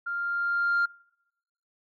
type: tone with level ramp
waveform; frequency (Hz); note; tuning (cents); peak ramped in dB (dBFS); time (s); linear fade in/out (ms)
sine; 1396.9; F6; 0; -29 to -19; 0.06-0.86; 10
effects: noise-tail reverb RT60 0.9 s tail -26 dB re dry + tanh soft clip ceiling -19 dBFS